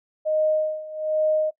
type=tone with tremolo; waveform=sine; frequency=620 Hz; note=D#5; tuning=6 cents flat; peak=-17 dBFS; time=0.25-1.51 s; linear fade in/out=20 ms; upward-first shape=sine; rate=1.2 Hz; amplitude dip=85%; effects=noise-tail reverb RT60 0.1 s tail -20 dB re dry